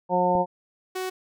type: harmonic tone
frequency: 179.9 Hz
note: F#3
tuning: 48 cents flat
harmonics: 1 / 2 / 3 / 4 / 5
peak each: -28 / -29 / -24 / -26 / -23 dBFS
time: 0.09-0.46 s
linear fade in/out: 50 ms
type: click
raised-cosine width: 2 ms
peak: -20 dBFS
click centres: 0.353 s
type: tone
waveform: sawtooth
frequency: 372.4 Hz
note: F#4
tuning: 11 cents sharp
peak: -24 dBFS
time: 0.95-1.1 s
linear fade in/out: 10 ms
effects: none